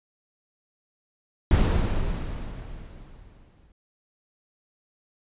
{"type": "noise with exponential decay", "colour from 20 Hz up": "brown", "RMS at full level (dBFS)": -17, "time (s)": [1.51, 3.72], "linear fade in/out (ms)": 2, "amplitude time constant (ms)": 480, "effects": ["resampled to 8000 Hz"]}